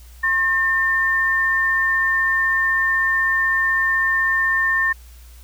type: tone pair together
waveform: sine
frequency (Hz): 1072.7 / 1804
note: C6 / A6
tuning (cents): +43 / +43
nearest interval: major sixth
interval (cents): 900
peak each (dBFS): -25 / -16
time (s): 0.23-4.93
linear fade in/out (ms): 10
effects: added 60 Hz sine -40 dBFS peak until 5.43 s + white hiss -51 dBFS RMS until 5.43 s